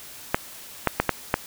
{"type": "clicks", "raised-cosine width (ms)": 0.5, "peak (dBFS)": -3, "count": 5, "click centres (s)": [0.345, 0.873, 1, 1.093, 1.341], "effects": ["white hiss -42 dBFS RMS until 1.46 s"]}